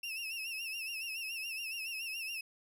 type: tone with vibrato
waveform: 35% pulse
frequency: 2675 Hz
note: E7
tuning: 25 cents sharp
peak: -36 dBFS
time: 0.03-2.41 s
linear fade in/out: 5 ms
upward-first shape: sine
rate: 7.1 Hz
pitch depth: 84 cents each way
effects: none

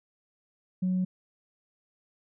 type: tone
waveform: sine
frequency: 184.2 Hz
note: F#3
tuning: 7 cents flat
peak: -23 dBFS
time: 0.82-1.05 s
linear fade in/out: 10 ms
effects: tanh soft clip ceiling -21 dBFS

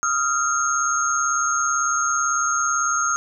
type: tone cluster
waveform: sine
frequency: 1254 / 1392 / 6490 Hz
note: D#6 / F6 / G#8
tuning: +13 / -6 / -41 cents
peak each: -23 dBFS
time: 0.03-3.16 s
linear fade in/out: 0 ms
effects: none

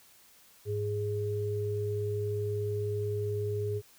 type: tone pair together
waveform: sine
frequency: 104.15 / 415.5 Hz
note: G#2 / G#4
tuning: +5 / +1 cents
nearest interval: 2 octaves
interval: 2396 cents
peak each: -32 / -32 dBFS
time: 0.65-3.82 s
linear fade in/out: 50 ms
effects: white hiss -59 dBFS RMS until 3.98 s

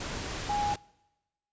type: tone in noise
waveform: sine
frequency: 824 Hz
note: G#5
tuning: 14 cents flat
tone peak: -27 dBFS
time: 0.49-0.74 s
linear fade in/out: 5 ms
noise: pink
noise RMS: -36 dBFS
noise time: 0-0.76 s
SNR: +6 dB
effects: noise-tail reverb RT60 1.0 s tail -23 dB re dry + resampled to 16000 Hz

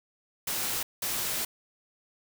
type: noise bursts at uneven times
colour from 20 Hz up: white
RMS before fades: -31 dBFS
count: 2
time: 0.47-0.83 / 1.02-1.45 s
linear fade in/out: 5 ms
effects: none

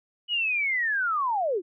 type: linear sweep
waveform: sine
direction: down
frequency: 2960 to 319.7 Hz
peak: -23 dBFS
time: 0.28-1.62 s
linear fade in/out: 50 ms
effects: none

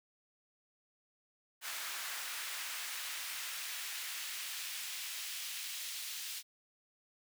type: noise with high-pass filter sweep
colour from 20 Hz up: pink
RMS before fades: -42 dBFS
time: 1.61-6.43 s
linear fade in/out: 50 ms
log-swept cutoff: 1400 to 3200 Hz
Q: 0.98
effects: none

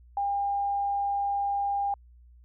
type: tone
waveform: sine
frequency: 803 Hz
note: G5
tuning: 41 cents sharp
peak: -25 dBFS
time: 0.17-1.94 s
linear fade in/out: 2 ms
effects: added 60 Hz sine -51 dBFS peak until 2.44 s

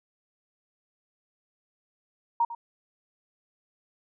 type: tone with echo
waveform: sine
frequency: 936 Hz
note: A#5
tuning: 7 cents sharp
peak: -20 dBFS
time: 2.4-2.45 s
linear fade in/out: 5 ms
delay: 100 ms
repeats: 1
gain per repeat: -14 dB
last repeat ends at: 2.55 s
effects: none

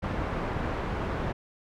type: low-pass noise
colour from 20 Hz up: pink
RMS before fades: -31 dBFS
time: 0.02-1.33 s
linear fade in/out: 20 ms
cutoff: 1500 Hz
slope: 12 dB/octave
effects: none

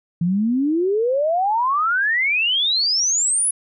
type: exponential sweep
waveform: sine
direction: up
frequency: 164.81 to 10548 Hz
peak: -16 dBFS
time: 0.21-3.51 s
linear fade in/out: 5 ms
effects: none

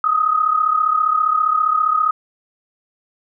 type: tone pair together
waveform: sine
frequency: 1245 / 1280 Hz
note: D#6 / D#6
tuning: +1 / +49 cents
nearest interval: unison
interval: 48 cents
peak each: -15 / -19 dBFS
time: 0.04-2.11 s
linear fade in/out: 2 ms
effects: none

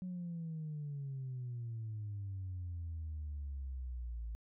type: exponential sweep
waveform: sine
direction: down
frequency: 184.9 to 55 Hz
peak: -38 dBFS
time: 0.02-4.35 s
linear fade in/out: 0 ms
effects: tanh soft clip ceiling -36 dBFS

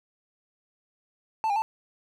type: tone with pitch steps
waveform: triangle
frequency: 882 / 808 / 884 Hz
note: A5 / G#5 / A5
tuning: +4 / -48 / +8 cents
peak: -21 dBFS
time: 1.44-1.62 s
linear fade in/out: 0 ms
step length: 60 ms
effects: none

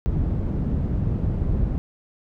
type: low-pass noise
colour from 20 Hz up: white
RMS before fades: -23 dBFS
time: 0.06-1.78 s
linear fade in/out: 0 ms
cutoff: 130 Hz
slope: 12 dB/octave
effects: none

